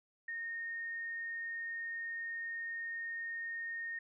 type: tone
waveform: sine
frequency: 1844 Hz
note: A#6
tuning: 19 cents flat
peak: -38 dBFS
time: 0.28-3.99 s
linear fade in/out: 5 ms
effects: none